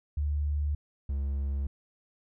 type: tone pair in turn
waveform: sine / triangle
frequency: 73.42 / 69.22 Hz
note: D2 / C#2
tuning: 0 / -2 cents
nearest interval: minor second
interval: 102 cents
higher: first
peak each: -26 dBFS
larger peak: neither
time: 0.17-0.75 / 1.09-1.67 s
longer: neither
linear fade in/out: 5 ms
effects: none